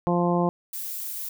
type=harmonic tone; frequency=174.61 Hz; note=F3; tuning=in tune; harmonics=1 / 2 / 3 / 4 / 5 / 6; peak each=-23 / -26 / -28 / -29 / -30 / -31 dBFS; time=0.07-0.49 s; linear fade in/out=0 ms
type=noise; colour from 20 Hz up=violet; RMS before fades=-33 dBFS; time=0.73-1.29 s; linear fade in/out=5 ms
effects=none